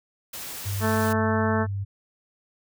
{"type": "noise", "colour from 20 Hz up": "white", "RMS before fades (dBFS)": -36, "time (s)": [0.33, 1.13], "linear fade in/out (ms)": 5}
{"type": "tone", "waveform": "sine", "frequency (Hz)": 99.1, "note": "G2", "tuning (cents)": 19, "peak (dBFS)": -26, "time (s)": [0.65, 1.85], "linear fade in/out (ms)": 20}
{"type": "harmonic tone", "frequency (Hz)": 220, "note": "A3", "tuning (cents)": 0, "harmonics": [1, 2, 3, 4, 5, 6, 7, 8], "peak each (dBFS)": [-25, -28, -30, -31, -32, -33, -33, -34], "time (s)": [0.8, 1.67], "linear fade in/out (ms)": 50}
{"effects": []}